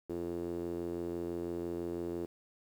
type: tone with band-pass filter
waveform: sawtooth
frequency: 86 Hz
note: F2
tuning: 26 cents flat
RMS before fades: -38 dBFS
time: 0.09-2.26 s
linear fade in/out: 10 ms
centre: 370 Hz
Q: 4.1
effects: 10-bit